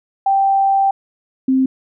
sine tone pair in turn, 783 / 262.6 Hz, G5 / C4, -2 / +6 cents, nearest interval octave + perfect fifth, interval 1892 cents, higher first, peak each -11 dBFS, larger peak neither, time 0.26-0.91 / 1.48-1.66 s, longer first, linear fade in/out 5 ms, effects none

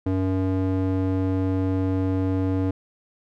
square tone with band-pass filter, 94.1 Hz, F#2, 30 cents sharp, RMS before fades -23 dBFS, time 0.06-2.71 s, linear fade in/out 5 ms, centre 280 Hz, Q 1.1, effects none

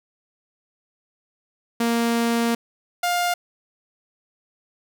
sawtooth tone pair in turn, 233.1 / 705 Hz, A#3 / F5, 0 / +16 cents, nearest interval octave + perfect fifth, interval 1916 cents, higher second, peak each -15 / -16 dBFS, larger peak first, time 1.8-2.55 / 3.03-3.34 s, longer first, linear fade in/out 5 ms, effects none

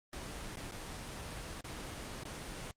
pink noise with dropouts, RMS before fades -43 dBFS, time 0.13-2.71 s, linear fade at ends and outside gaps 0 ms, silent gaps 0.558-0.571 / 0.711-0.721 / 1.608-1.644 / 2.235-2.253 s, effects low-pass 9000 Hz 12 dB/octave + Opus 32 kbps

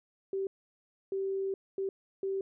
sine tone bursts at uneven times, 387.7 Hz, G4, 19 cents flat, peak -30 dBFS, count 4, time 0.33-0.47 / 1.12-1.54 / 1.78-1.89 / 2.23-2.41 s, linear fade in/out 2 ms, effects none

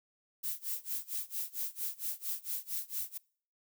violet noise with tremolo, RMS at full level -35 dBFS, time 0.43-3.18 s, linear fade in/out 10 ms, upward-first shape sine, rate 4.4 Hz, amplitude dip 95%, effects noise-tail reverb RT60 0.5 s tail -24 dB re dry

